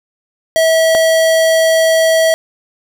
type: tone pair in turn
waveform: square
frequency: 648 / 648 Hz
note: E5 / E5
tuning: -30 / -30 cents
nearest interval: unison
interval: 0 cents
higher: neither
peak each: -9 dBFS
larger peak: neither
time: 0.56-0.95 / 0.95-2.34 s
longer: second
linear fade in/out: 0 ms
effects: none